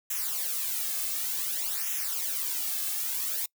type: noise with flanger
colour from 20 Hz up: blue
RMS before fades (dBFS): -31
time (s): 0.1-3.46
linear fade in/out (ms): 5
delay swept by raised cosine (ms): 0.22 to 2.12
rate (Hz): 0.55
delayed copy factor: -0.85
effects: noise-tail reverb RT60 0.1 s tail -25 dB re dry